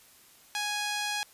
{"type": "tone with band-pass filter", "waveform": "sawtooth", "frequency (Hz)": 830.6, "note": "G#5", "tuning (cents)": 0, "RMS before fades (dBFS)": -32, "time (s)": [0.55, 1.23], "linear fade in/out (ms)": 0, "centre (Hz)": 4200, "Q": 0.61, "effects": ["white hiss -57 dBFS RMS until 1.33 s", "resampled to 32000 Hz"]}